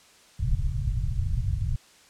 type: low-pass noise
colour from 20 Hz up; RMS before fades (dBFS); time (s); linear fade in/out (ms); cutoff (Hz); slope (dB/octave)
pink; -26; 0.39-1.76; 5; 140; 48
effects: white hiss -55 dBFS RMS until 2.09 s + low-pass 8000 Hz 12 dB/octave